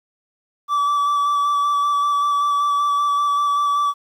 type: tone with vibrato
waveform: triangle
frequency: 1155 Hz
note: D6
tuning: 29 cents flat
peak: -14 dBFS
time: 0.68-3.94 s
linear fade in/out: 50 ms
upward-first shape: square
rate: 5.2 Hz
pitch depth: 12 cents each way
effects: 9-bit